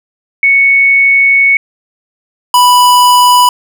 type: tone pair in turn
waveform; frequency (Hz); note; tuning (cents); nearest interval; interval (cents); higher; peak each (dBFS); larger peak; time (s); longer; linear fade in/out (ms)
sine / square; 2217 / 987.6; C#7 / B5; 0 / 0; octave + major second; 1400; first; -4; neither; 0.43-1.57 / 2.54-3.49; first; 2
effects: none